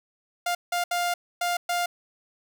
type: tone bursts at uneven times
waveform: sawtooth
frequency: 702 Hz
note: F5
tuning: 9 cents sharp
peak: -20 dBFS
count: 5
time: 0.46-0.55 / 0.72-0.84 / 0.91-1.14 / 1.41-1.57 / 1.69-1.86 s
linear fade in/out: 5 ms
effects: none